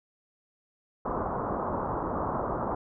white low-pass noise, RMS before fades -31 dBFS, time 1.05-2.75 s, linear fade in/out 5 ms, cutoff 1200 Hz, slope 48 dB/octave, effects none

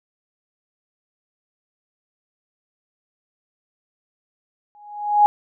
sine tone with exponential growth, 830.6 Hz, G#5, in tune, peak -7 dBFS, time 4.75-5.26 s, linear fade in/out 0 ms, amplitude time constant 110 ms, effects none

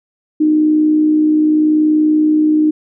sine tone with amplitude modulation, 306.9 Hz, D#4, 24 cents flat, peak -7 dBFS, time 0.4-2.71 s, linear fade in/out 10 ms, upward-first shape sine, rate 60.8 Hz, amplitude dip 35%, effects none

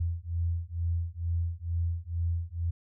sine beating tone pair, 83.7 / 85.9 Hz, E2 / F2, +27 / -28 cents, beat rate 2.2 Hz, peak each -31 / -31 dBFS, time 0-2.71 s, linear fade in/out 10 ms, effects none

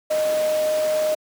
sine tone in noise, 617 Hz, D#5, 15 cents flat, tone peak -18 dBFS, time 0.1-1.15 s, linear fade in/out 10 ms, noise pink, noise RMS -31 dBFS, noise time 0.1-1.15 s, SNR +10 dB, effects high-pass 300 Hz 12 dB/octave

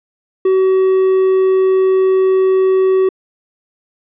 triangle tone, 378.3 Hz, F#4, 38 cents sharp, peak -7 dBFS, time 0.45-3.09 s, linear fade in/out 5 ms, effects resampled to 8000 Hz

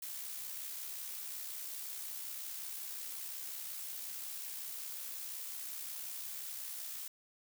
blue noise with amplitude modulation, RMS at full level -42 dBFS, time 0.02-7.08 s, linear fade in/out 5 ms, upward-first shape sine, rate 65.5 Hz, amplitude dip 35%, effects none

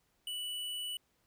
triangle tone with hard clipping, 2960 Hz, F#7, in tune, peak -38 dBFS, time 0.27-0.97 s, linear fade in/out 2 ms, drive 17 dB, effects pink hiss -75 dBFS RMS until 1.26 s

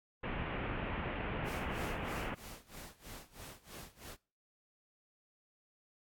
pink low-pass noise, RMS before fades -39 dBFS, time 0.23-2.35 s, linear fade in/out 10 ms, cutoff 2900 Hz, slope 48 dB/octave
pink noise with tremolo, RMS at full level -48 dBFS, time 1.44-4.17 s, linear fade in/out 50 ms, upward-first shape sine, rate 3.1 Hz, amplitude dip 90%
effects noise-tail reverb RT60 0.4 s tail -25 dB re dry + AAC 64 kbps

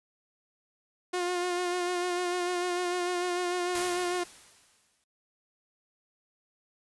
sawtooth tone with vibrato, 356.5 Hz, F4, 36 cents sharp, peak -24 dBFS, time 1.13-4.24 s, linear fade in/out 10 ms, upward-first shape sine, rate 6.7 Hz, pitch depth 28 cents each way
white noise with exponential decay, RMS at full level -33 dBFS, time 3.75-5.04 s, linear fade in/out 2 ms, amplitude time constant 280 ms
effects noise-tail reverb RT60 0.1 s tail -20 dB re dry + resampled to 24000 Hz

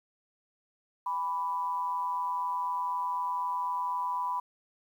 sine tone with amplitude modulation, 990 Hz, B5, 4 cents sharp, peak -26 dBFS, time 1.06-4.4 s, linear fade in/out 5 ms, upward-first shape sine, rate 172 Hz, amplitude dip 60%, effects 10-bit

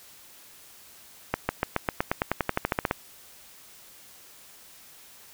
accelerating click train, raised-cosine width 0.5 ms, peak -8 dBFS, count 17, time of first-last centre 1.34-2.911 s, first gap 150 ms, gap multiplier 0.94, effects white hiss -51 dBFS RMS until 5.33 s

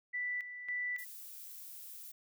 sine tone with tremolo, 1975.5 Hz, B6, in tune, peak -34 dBFS, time 0.13-1.05 s, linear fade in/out 20 ms, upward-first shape square, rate 1.8 Hz, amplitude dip 65%
violet noise, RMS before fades -49 dBFS, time 0.98-2.12 s, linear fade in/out 10 ms
effects none

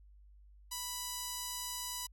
5% pulse tone with notch filter, 987.8 Hz, B5, in tune, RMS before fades -41 dBFS, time 0.71-2.07 s, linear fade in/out 10 ms, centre 2200 Hz, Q 1.9, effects added 50 Hz sine -56 dBFS peak until 2.12 s

